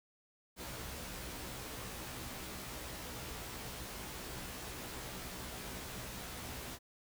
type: noise with comb filter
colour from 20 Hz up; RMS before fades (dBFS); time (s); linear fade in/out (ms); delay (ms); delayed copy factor
pink; -45; 0.56-6.79; 50; 16; +0.8
effects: none